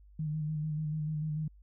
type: tone with vibrato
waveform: sine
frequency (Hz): 153.7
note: D#3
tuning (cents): -21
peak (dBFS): -31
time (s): 0.19-1.48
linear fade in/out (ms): 5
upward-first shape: square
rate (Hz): 6.8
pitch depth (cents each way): 28
effects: added 50 Hz sine -54 dBFS peak until 1.62 s